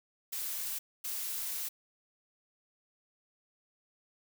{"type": "noise bursts at uneven times", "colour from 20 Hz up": "blue", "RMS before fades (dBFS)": -37, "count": 2, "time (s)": [[0.32, 0.79], [1.04, 1.69]], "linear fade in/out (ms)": 10, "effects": []}